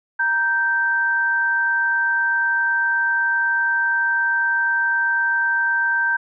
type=tone pair together; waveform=sine; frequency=935.3 / 1563 Hz; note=A#5 / G6; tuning=+6 / -6 cents; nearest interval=major sixth; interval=888 cents; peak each=-25 / -17 dBFS; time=0.19-6.17 s; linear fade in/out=10 ms; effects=none